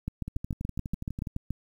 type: two click trains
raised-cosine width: 5 ms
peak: -18 / -22 dBFS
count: 11 / 13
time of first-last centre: 0.08-1.507 / 0.28-1.272 s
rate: 7.01 / 12.1 Hz
effects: 9-bit